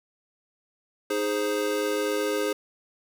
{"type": "chord", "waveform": "square", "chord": "Ab major", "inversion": "second", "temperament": "equal", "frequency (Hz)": [311.1, 415.3, 523.3], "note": ["Eb4", "Ab4", "C5"], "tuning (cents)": [0, 0, 0], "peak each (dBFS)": [-32, -28, -30], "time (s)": [1.1, 2.53], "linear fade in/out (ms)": 5, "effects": []}